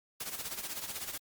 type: noise with tremolo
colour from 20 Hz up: white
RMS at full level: -37 dBFS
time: 0.2-1.18 s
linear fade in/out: 5 ms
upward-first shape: sine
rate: 16 Hz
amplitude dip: 70%
effects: Opus 48 kbps